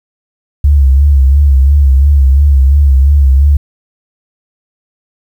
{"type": "tone with vibrato", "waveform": "sine", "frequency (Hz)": 69.3, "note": "C#2", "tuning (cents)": 0, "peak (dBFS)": -3, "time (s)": [0.64, 3.57], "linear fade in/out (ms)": 5, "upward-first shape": "sine", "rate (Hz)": 2.9, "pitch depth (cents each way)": 82, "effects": ["7-bit"]}